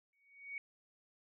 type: tone with exponential growth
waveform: sine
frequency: 2240 Hz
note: C#7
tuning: 18 cents sharp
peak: -38 dBFS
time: 0.13-0.58 s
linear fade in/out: 1 ms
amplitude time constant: 96 ms
effects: none